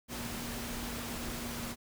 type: tone in noise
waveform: sine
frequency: 237.1 Hz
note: A#3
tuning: 30 cents sharp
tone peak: -42 dBFS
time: 0.08-1.76 s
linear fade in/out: 50 ms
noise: pink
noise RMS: -40 dBFS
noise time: 0.08-1.76 s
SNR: -5 dB
effects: none

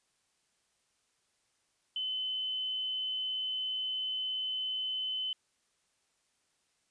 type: tone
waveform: sine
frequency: 3039 Hz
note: F#7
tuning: 46 cents sharp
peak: -32 dBFS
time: 1.96-5.33 s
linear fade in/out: 2 ms
effects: white hiss -75 dBFS RMS until 6.9 s + resampled to 22050 Hz

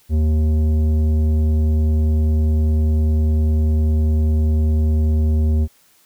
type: tone with tanh clipping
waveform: sine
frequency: 77.5 Hz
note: D#2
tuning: 6 cents flat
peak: -15 dBFS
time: 0.09-5.68 s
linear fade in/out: 50 ms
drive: 11 dB
effects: white hiss -55 dBFS RMS until 6.05 s

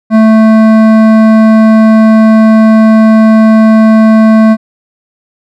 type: tone with hard clipping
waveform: sine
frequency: 220 Hz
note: A3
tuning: in tune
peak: -3 dBFS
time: 0.1-4.57 s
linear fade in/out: 50 ms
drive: 13 dB
effects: none

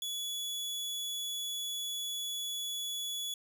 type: tone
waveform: sawtooth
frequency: 3400 Hz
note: G#7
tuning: 40 cents sharp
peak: -32 dBFS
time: 0.02-3.34 s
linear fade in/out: 2 ms
effects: 10-bit

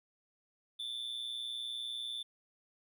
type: tone with amplitude modulation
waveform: triangle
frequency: 3520 Hz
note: A7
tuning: in tune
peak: -33 dBFS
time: 0.79-2.23 s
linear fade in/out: 10 ms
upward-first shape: sine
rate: 120 Hz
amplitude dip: 75%
effects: none

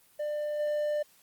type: tone with level steps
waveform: triangle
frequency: 596 Hz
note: D5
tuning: 25 cents sharp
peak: -28 / -25 dBFS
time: 0.19-1.03 s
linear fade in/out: 10 ms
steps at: 0.59 s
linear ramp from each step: 10 ms
effects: white hiss -62 dBFS RMS until 1.22 s + Opus 24 kbps

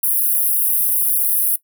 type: high-pass noise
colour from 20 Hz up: pink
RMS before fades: -17 dBFS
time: 0.03-1.56 s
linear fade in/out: 5 ms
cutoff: 10000 Hz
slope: 96 dB/octave
effects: noise-tail reverb RT60 0.1 s tail -18 dB re dry

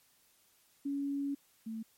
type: tone pair in turn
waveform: sine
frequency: 280.7 / 222.8 Hz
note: C#4 / A3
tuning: +22 / +22 cents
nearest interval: major third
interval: 400 cents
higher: first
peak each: -32 / -37 dBFS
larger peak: first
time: 0.85-1.35 / 1.66-1.83 s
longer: first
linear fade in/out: 10 ms
effects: white hiss -68 dBFS RMS until 1.97 s + MP3 64 kbps

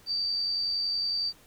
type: tone with amplitude modulation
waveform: sine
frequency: 4637 Hz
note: D8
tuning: 23 cents flat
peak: -25 dBFS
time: 0.06-1.33 s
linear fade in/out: 50 ms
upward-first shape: sine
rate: 90.8 Hz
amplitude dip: 30%
effects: pink hiss -57 dBFS RMS until 1.46 s

